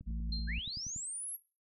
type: click train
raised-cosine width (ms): 5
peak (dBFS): -35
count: 11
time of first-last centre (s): 0.01-0.962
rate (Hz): 10.5
type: harmonic tone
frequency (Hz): 56.1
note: A1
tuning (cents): +34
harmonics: 1 / 3 / 4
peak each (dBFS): -35 / -45 / -47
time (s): 0.06-0.6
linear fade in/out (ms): 20
type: tone with exponential decay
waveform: sine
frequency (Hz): 4173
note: C8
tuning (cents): -5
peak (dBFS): -35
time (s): 0.32-0.63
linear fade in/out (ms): 5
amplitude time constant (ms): 66
type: linear sweep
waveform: sine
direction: up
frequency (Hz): 1508 to 11580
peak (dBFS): -38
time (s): 0.47-1.37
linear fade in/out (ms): 20
effects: noise-tail reverb RT60 0.3 s tail -17 dB re dry